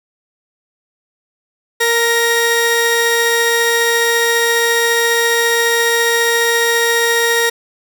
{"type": "tone pair together", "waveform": "sawtooth", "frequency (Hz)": [465.3, 1875.8], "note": ["A#4", "A#6"], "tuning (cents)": [-3, 10], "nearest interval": "2 octaves", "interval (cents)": 2413, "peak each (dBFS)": -11, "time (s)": [1.8, 7.5], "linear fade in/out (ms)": 10, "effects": []}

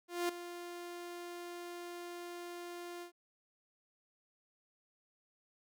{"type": "tone with ADSR envelope", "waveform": "sawtooth", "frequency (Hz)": 349.2, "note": "F4", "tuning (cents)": 0, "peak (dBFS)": -27, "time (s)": [0.08, 3.12], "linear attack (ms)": 210, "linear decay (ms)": 5, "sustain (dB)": -13, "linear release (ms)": 100, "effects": []}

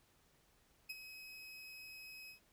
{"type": "tone with ADSR envelope", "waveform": "30% pulse", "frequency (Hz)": 2548, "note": "D#7", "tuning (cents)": 41, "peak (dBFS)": -38, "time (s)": [0.89, 2.4], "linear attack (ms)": 12, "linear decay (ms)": 30, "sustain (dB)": -10, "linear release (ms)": 110, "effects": ["pink hiss -72 dBFS RMS until 2.52 s"]}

